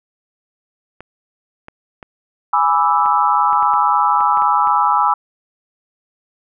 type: clicks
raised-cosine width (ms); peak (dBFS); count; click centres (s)
0.5; -19; 11; 1.006 / 1.684 / 2.028 / 3.06 / 3.53 / 3.627 / 3.737 / 4.207 / 4.373 / 4.421 / 4.673
type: chord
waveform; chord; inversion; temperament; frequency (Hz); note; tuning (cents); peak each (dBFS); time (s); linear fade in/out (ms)
sine; E dominant seventh; first; equal; 830.6 / 987.8 / 1174.7 / 1318.5; G#5 / B5 / D6 / E6; 0 / 0 / 0 / 0; -17 / -16 / -19 / -17; 2.53-5.14; 5
effects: none